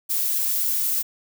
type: noise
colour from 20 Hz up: violet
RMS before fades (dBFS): -23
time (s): 0.09-1.03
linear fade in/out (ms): 20
effects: none